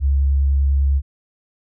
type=tone with vibrato; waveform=sine; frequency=69.1 Hz; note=C#2; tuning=5 cents flat; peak=-13 dBFS; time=0-1.02 s; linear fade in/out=50 ms; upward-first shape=sine; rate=10 Hz; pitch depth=12 cents each way; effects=none